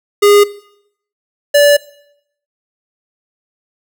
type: tone pair in turn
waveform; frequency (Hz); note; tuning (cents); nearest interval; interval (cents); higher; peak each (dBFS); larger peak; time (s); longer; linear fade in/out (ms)
square; 409.6 / 579.3; G#4 / D5; -24 / -24; tritone; 600; second; -6; neither; 0.22-0.44 / 1.54-1.77; second; 10
effects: noise-tail reverb RT60 0.7 s tail -19 dB re dry